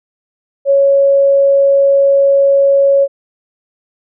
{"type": "tone", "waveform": "sine", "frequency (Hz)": 554.4, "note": "C#5", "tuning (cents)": 0, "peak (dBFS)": -6, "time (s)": [0.65, 3.08], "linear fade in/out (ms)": 50, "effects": []}